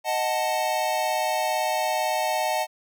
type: chord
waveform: square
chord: D# diminished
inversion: none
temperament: equal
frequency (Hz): 622.3 / 740 / 880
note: D#5 / F#5 / A5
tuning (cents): 0 / 0 / 0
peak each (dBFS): -28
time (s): 0.04-2.67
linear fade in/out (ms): 50
effects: none